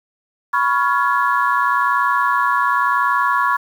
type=chord; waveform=sine; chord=C# dominant seventh; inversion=third; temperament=equal with one note detuned; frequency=987.8 / 1108.7 / 1396.9 / 1695.1 Hz; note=B5 / C#6 / E#6 / G#6; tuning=0 / 0 / 0 / +35 cents; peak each=-19 / -17 / -21 / -21 dBFS; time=0.53-3.57 s; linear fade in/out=10 ms; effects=tanh soft clip ceiling -4 dBFS + 7-bit